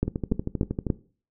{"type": "two click trains", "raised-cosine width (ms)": 3, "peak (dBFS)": [-9, -14], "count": [4, 11], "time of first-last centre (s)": [[0.03, 0.902], [0.08, 0.867]], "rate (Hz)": [3.44, 12.7], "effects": ["noise-tail reverb RT60 0.4 s tail -18 dB re dry"]}